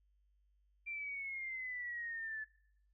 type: exponential sweep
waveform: sine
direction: down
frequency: 2370 to 1729 Hz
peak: -40 dBFS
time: 0.86-2.45 s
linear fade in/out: 20 ms
effects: noise-tail reverb RT60 0.8 s tail -23 dB re dry + added 50 Hz sine -70 dBFS peak until 2.93 s